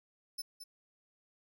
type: tone with echo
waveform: sawtooth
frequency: 5274 Hz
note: E8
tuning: in tune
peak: -34 dBFS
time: 0.38-0.42 s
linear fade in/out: 10 ms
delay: 220 ms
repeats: 1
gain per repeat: -9 dB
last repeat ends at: 0.64 s
effects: none